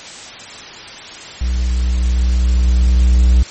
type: tone with level ramp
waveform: triangle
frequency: 61.3 Hz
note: B1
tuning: 12 cents flat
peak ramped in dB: -12 to -4 dBFS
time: 1.41-3.43 s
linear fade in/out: 5 ms
effects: white hiss -32 dBFS RMS until 3.5 s + MP3 32 kbps